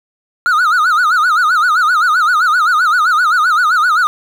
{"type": "tone with vibrato", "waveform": "triangle", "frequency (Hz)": 1345, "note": "E6", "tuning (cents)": 34, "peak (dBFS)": -7, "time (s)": [0.46, 4.07], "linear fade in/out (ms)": 0, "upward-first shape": "sine", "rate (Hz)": 7.7, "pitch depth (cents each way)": 180, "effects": ["7-bit"]}